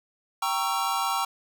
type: chord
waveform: square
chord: G diminished seventh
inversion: none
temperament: equal with one note detuned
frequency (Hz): 784 / 932.3 / 1108.7 / 1338.5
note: G5 / Bb5 / Db6 / Fb6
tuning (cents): 0 / 0 / 0 / +26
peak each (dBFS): -31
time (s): 0.42-1.25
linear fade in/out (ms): 5
effects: none